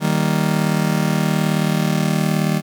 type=chord; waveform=40% pulse; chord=Eb major; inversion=none; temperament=just; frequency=155.56 / 194.45 / 233.3 Hz; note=Eb3 / G3 / Bb3; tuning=0 / -14 / +2 cents; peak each=-18 / -19 / -23 dBFS; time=0-2.62 s; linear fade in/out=50 ms; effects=none